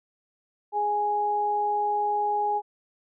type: tone pair together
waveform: sine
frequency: 415.3 / 830.6 Hz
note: G#4 / G#5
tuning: 0 / 0 cents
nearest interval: octave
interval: 1200 cents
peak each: -31 / -23 dBFS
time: 0.72-2.62 s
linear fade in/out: 50 ms
effects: none